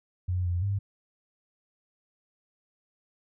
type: tone with pitch steps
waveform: sine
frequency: 90.6 / 87.9 / 99.6 Hz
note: F#2 / F2 / G2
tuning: -36 / +12 / +28 cents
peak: -25 dBFS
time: 0.28-0.79 s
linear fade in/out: 10 ms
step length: 170 ms
effects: none